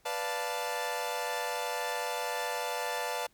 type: chord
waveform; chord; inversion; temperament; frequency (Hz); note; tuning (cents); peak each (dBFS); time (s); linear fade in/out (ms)
sawtooth; B half-diminished seventh; none; equal; 493.9 / 587.3 / 698.5 / 880; B4 / D5 / F5 / A5; 0 / 0 / 0 / 0; -34 / -35 / -35 / -32; 0.05-3.27; 10
effects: pink hiss -67 dBFS RMS until 3.33 s